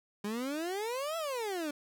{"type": "exponential two-way sweep", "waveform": "30% pulse", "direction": "up then down", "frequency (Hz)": [200, 675, 284.2], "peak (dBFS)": -31, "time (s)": [0.24, 1.71], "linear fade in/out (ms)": 5, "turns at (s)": 1.17, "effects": []}